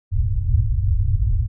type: low-pass noise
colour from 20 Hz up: white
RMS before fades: -18 dBFS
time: 0.11-1.48 s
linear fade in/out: 50 ms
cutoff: 120 Hz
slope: 96 dB/octave
effects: none